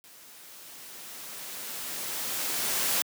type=noise with level ramp; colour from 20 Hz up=white; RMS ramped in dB=-52 to -26 dBFS; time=0.04-3.02 s; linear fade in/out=0 ms; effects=high-pass 150 Hz 12 dB/octave